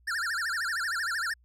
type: tone with vibrato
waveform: square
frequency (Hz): 1581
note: G6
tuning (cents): +14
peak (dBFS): -29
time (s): 0.07-1.34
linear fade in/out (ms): 10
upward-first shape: sine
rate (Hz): 13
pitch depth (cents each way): 270
effects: added 60 Hz sine -59 dBFS peak until 1.44 s + low-pass 10000 Hz 12 dB/octave